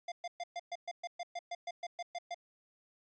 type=tone bursts; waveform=square; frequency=698.5 Hz; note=F5; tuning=in tune; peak=-38 dBFS; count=15; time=0.08-2.345 s; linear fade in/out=5 ms; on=39 ms; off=120 ms; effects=resampled to 16000 Hz